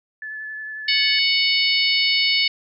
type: tone with vibrato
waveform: sine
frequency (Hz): 1731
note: A6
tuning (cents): -29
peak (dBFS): -29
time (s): 0.22-1.19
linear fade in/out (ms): 2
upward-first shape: triangle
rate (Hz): 11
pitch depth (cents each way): 15
type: harmonic tone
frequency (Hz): 740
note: F#5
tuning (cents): 0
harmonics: 3 / 4 / 5 / 6 / 7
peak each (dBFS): -21 / -22 / -25 / -21 / -27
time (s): 0.88-2.48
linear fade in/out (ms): 5
effects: none